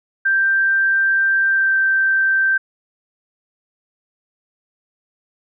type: tone with pitch glide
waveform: sine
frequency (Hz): 1574 to 1562.2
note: G6 to G6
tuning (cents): +7 to -6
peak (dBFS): -13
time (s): 0.25-2.58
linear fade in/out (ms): 10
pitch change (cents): -13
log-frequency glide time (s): 1.48-1.74
effects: none